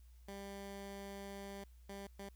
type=tone bursts at uneven times; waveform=15% pulse; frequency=198.3 Hz; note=G3; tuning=20 cents sharp; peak=-40 dBFS; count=3; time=0.28-1.64 / 1.89-2.07 / 2.19-2.29 s; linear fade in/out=5 ms; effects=added 60 Hz sine -57 dBFS peak until 2.35 s + white hiss -75 dBFS RMS until 2.35 s